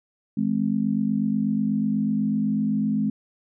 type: tone cluster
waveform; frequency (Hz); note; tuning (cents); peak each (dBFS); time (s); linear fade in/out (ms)
sine; 162.9 / 211.2 / 259.3; E3 / G#3 / C4; -20 / +29 / -15; -30 / -22 / -26; 0.37-3.1; 5
effects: none